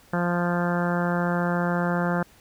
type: harmonic tone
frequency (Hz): 174.61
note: F3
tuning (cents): 0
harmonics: 1 / 2 / 3 / 4 / 5 / 6 / 7 / 8 / 9 / 10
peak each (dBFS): -24 / -32 / -30 / -32 / -34 / -36 / -36 / -34 / -34 / -40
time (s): 0.13-2.23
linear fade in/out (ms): 5
effects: pink hiss -55 dBFS RMS until 2.4 s